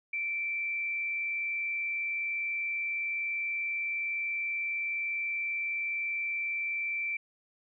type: tone with frequency modulation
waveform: sine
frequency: 2338 Hz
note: D7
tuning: 8 cents flat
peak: -30 dBFS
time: 0.13-7.17 s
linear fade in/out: 5 ms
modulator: 81.1 Hz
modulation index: 0.46
effects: none